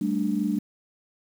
sine chord, G suspended second, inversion none, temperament just, 196 / 220.5 / 294 Hz, G3 / A3 / D4, 0 / +4 / +2 cents, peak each -27 dBFS, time 0.01-0.59 s, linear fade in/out 5 ms, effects 8-bit

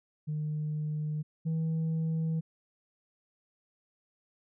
sine tone pair in turn, 152.1 / 161.14 Hz, D#3 / E3, -39 / -39 cents, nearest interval minor second, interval 100 cents, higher second, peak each -29 / -25 dBFS, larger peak second, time 0.27-1.23 / 1.45-2.41 s, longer neither, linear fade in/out 20 ms, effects tanh soft clip ceiling -27 dBFS

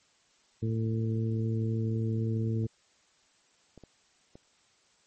harmonic tone, 112 Hz, A2, 31 cents sharp, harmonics 1 / 2 / 3 / 4, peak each -28 / -34 / -38 / -40 dBFS, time 0.62-2.67 s, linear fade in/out 10 ms
clicks, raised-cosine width 2 ms, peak -35 dBFS, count 4, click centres 2.642 / 3.777 / 3.837 / 4.355 s
effects white hiss -66 dBFS RMS until 5.06 s + MP3 32 kbps

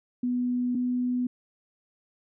sine tone pair in turn, 246.9 / 248.2 Hz, B3 / B3, 0 / +9 cents, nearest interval unison, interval 9 cents, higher second, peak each -24 dBFS, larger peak neither, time 0.23-0.75 / 0.75-1.27 s, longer neither, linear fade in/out 5 ms, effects none

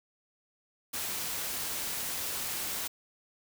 white noise, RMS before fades -35 dBFS, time 0.93-2.88 s, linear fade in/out 10 ms, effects none

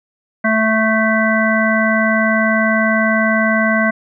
harmonic tone, 220 Hz, A3, in tune, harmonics 1 / 3 / 5 / 7 / 9, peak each -16 / -18 / -22 / -18 / -19 dBFS, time 0.44-3.91 s, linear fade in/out 10 ms, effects none

